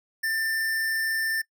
square tone, 1787 Hz, A6, 26 cents sharp, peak -25 dBFS, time 0.23-1.42 s, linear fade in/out 10 ms, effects noise-tail reverb RT60 0.1 s tail -23 dB re dry

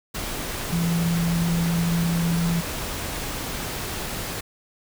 sine tone in noise, 168.9 Hz, E3, 42 cents sharp, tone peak -20 dBFS, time 0.72-2.61 s, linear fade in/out 10 ms, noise pink, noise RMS -30 dBFS, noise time 0.14-4.41 s, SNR +7 dB, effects none

